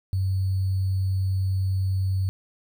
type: tone with sample-and-hold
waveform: sine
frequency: 95 Hz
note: F#2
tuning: 46 cents sharp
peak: -21 dBFS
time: 0.13-2.29 s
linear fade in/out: 0 ms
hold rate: 4410 Hz
effects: none